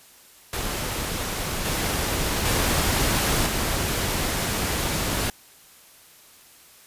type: noise with level steps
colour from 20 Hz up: pink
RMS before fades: -28 / -25 / -22 / -25 dBFS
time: 0.53-5.3 s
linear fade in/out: 2 ms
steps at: 1.65 / 2.45 / 3.46 s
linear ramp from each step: 5 ms
effects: white hiss -51 dBFS RMS until 6.86 s + resampled to 32000 Hz